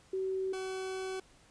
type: tone pair in turn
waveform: sine / 40% pulse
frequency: 380 / 378 Hz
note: F#4 / F#4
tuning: +46 / +37 cents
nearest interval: unison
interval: 9 cents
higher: first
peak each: -31 / -35 dBFS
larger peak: first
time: 0.13-0.53 / 0.53-1.2 s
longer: second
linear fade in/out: 5 ms
effects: pink hiss -62 dBFS RMS until 1.5 s + resampled to 22050 Hz